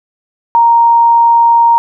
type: tone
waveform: sine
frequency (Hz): 932.3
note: A#5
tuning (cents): 0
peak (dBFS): -4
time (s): 0.55-1.78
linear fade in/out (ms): 0
effects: none